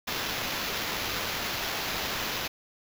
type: noise with sample-and-hold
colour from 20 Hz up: white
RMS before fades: -32 dBFS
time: 0.07-2.48 s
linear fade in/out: 10 ms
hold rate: 8820 Hz
effects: none